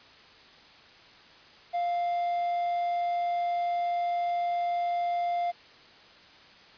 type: tone with quantisation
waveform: triangle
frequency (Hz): 698.5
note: F5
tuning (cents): 0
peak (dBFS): -24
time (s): 1.73-5.52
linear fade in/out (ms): 20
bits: 9
effects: white hiss -53 dBFS RMS until 6.77 s + resampled to 11025 Hz